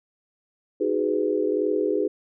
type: chord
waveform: sine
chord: G# minor seventh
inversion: second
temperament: just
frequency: 311.5 / 373.8 / 415.3 / 498.4 Hz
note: D#4 / F#4 / G#4 / B4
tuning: +2 / +18 / 0 / +16 cents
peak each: -27 / -27 / -24 / -28 dBFS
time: 0.8-2.08 s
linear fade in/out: 10 ms
effects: none